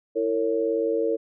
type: chord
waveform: sine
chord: A# diminished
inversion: second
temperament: equal with one note detuned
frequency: 329.6 / 456 / 554.4 Hz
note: E4 / A#4 / C#5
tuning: 0 / -38 / 0 cents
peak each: -28 / -23 / -28 dBFS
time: 0.15-1.17 s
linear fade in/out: 20 ms
effects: none